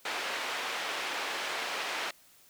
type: band-pass noise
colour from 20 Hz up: white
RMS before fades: -35 dBFS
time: 0.05-2.11 s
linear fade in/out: 5 ms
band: 470 to 2700 Hz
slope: 12 dB/octave
effects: white hiss -60 dBFS RMS until 2.49 s